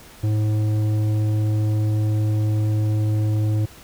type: tone with tanh clipping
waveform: triangle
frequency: 106.9 Hz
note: A2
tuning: 49 cents flat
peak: -19 dBFS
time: 0.23-3.66 s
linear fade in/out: 10 ms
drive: 14 dB
effects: pink hiss -45 dBFS RMS until 3.83 s

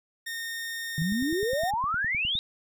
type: tone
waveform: sawtooth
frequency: 1836 Hz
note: A#6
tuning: 27 cents flat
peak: -29 dBFS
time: 0.26-1.71 s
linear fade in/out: 10 ms
type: exponential sweep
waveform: sine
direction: up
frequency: 150 to 3858 Hz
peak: -25 dBFS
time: 0.98-2.39 s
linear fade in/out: 0 ms
type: click train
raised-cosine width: 5 ms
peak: -28 dBFS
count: 14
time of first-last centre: 1.02-2.353 s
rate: 9.75 Hz
effects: none

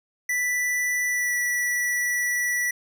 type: tone with pitch glide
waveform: square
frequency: 1975.5 to 1953.9 Hz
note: B6 to B6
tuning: 0 to -19 cents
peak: -23 dBFS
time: 0.29-2.71 s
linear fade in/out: 5 ms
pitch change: -19 cents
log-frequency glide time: 1.07-1.35 s
effects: none

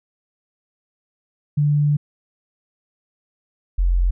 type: tone pair in turn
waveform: sine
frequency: 146.9 / 44.23 Hz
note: D3 / F1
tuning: +1 / +23 cents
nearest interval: octave + major sixth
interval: 2078 cents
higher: first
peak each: -14 dBFS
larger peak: neither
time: 1.57-1.97 / 3.78-4.11 s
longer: first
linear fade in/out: 10 ms
effects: none

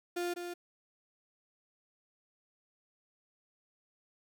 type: tone with echo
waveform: 35% pulse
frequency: 350.6 Hz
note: F4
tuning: 7 cents sharp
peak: -31 dBFS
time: 0.16-0.34 s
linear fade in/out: 10 ms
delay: 200 ms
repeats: 1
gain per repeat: -6 dB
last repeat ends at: 0.54 s
effects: none

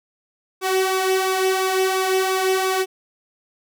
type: tone with flanger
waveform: sawtooth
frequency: 377.8 Hz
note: F#4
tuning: 36 cents sharp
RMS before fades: -20 dBFS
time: 0.61-2.86 s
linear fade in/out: 50 ms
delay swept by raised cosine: 0.81 to 2.31 ms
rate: 2.9 Hz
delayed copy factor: +0.55
effects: none

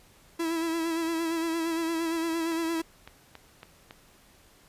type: tone with vibrato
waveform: 45% pulse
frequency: 329.6 Hz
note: E4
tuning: in tune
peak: -27 dBFS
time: 0.39-2.82 s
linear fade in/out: 10 ms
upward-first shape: sine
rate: 8.7 Hz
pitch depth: 38 cents each way
type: click train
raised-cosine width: 0.3 ms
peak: -27 dBFS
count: 6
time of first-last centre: 2.52-3.909 s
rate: 3.6 Hz
effects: pink hiss -58 dBFS RMS until 4.68 s + resampled to 32000 Hz

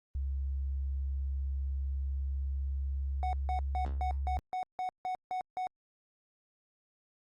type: tone with pitch glide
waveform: sine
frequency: 67.9 to 68.45 Hz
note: C#2 to C#2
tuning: -35 to -21 cents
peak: -31 dBFS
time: 0.15-4.39 s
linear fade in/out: 0 ms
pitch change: +14 cents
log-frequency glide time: 1.65-4.23 s
type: tone bursts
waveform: triangle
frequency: 740 Hz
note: F#5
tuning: in tune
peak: -30 dBFS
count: 10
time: 3.23-5.67 s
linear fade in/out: 0 ms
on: 100 ms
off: 160 ms
effects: Opus 32 kbps

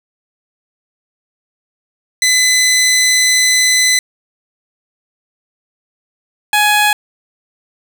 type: tone pair in turn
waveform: 15% pulse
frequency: 2014 / 837.5 Hz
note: B6 / G#5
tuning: +33 / +14 cents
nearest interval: octave + minor third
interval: 1519 cents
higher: first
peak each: -3 dBFS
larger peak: neither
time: 2.22-3.99 / 6.53-6.93 s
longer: first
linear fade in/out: 2 ms
effects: none

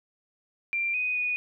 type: tone with pitch steps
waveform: sine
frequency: 2370 / 2494 / 2471 Hz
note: D7 / D#7 / D#7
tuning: +15 / +3 / -13 cents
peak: -25 dBFS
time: 0.73-1.36 s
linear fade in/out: 0 ms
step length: 210 ms
effects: none

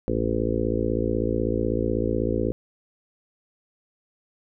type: harmonic tone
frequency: 56.1 Hz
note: A1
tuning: 34 cents sharp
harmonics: 1 / 2 / 4 / 5 / 6 / 7 / 8 / 9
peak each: -30 / -30 / -30 / -30 / -30 / -30 / -30 / -30 dBFS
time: 0.08-2.52 s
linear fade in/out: 0 ms
effects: none

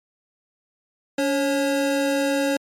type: tone pair together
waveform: square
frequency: 283.5 / 546.1 Hz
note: C#4 / C#5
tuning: +39 / -26 cents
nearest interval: major seventh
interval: 1135 cents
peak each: -23 dBFS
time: 1.18-2.57 s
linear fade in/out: 5 ms
effects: low-pass 12000 Hz 12 dB/octave + MP3 64 kbps

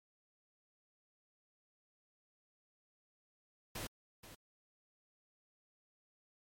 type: noise with echo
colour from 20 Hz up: pink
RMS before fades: -43 dBFS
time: 3.75-3.87 s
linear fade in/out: 5 ms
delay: 480 ms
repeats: 1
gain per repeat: -12 dB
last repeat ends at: 4.35 s
effects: MP3 64 kbps

